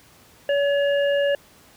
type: harmonic tone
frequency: 567 Hz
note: C#5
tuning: 39 cents sharp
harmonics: 1 / 3 / 5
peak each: -18 / -28 / -32 dBFS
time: 0.49-1.35 s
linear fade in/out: 2 ms
effects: pink hiss -52 dBFS RMS until 1.76 s + high-pass 60 Hz 12 dB/octave